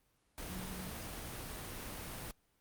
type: tone in noise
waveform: sine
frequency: 184.5 Hz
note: F#3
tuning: 5 cents flat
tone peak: -46 dBFS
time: 0.5-0.9 s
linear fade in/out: 0 ms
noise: pink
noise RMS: -44 dBFS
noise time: 0.38-2.31 s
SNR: -5 dB
effects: pink hiss -75 dBFS RMS until 2.6 s + Opus 32 kbps